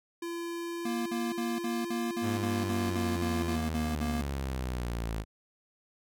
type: tone with pitch glide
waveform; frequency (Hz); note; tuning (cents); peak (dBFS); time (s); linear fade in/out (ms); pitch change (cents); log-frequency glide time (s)
square; 340 to 344; F4 to F4; -46 to -26; -35; 0.22-3.56; 5; +20; 0.51-1.96
type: tone bursts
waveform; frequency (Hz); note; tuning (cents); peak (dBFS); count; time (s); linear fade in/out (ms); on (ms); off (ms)
square; 235.2; A#3; +16; -32; 13; 0.85-4.216; 5; 210; 53
type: linear sweep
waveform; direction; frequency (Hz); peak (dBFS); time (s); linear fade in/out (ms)
sawtooth; down; 104.7 to 53.3; -28; 2.21-5.25; 50
effects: none